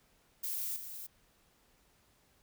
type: noise with level steps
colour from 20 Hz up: violet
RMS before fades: -37 / -45 dBFS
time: 0.43-1.07 s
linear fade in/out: 10 ms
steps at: 0.76 s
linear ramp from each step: 5 ms
effects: pink hiss -69 dBFS RMS until 2.42 s